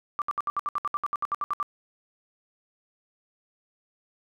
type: tone bursts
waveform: sine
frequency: 1174.7 Hz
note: D6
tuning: in tune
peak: -24 dBFS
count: 16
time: 0.19-1.628 s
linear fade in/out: 0 ms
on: 28 ms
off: 66 ms
effects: none